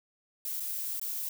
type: noise with dropouts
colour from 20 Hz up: violet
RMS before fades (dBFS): -35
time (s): 0.45-1.29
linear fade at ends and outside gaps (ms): 2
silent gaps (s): 0.599-0.603 / 0.997-1.014
effects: none